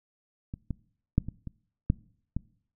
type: clicks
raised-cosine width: 5 ms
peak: -23 / -19 / -9 / -23 / -25 / -10 / -17 dBFS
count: 7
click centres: 0.539 / 0.707 / 1.181 / 1.286 / 1.473 / 1.901 / 2.366 s
effects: noise-tail reverb RT60 0.6 s tail -23 dB re dry